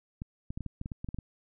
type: clicks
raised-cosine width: 5 ms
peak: -24 dBFS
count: 12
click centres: 0.219 / 0.505 / 0.575 / 0.607 / 0.663 / 0.814 / 0.859 / 0.918 / 1.045 / 1.088 / 1.145 / 1.187 s
effects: none